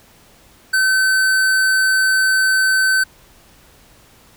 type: tone with hard clipping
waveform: sine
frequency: 1530 Hz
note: G6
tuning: 42 cents flat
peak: -14 dBFS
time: 0.73-3.04 s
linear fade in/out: 10 ms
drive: 17 dB
effects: pink hiss -49 dBFS RMS until 4.36 s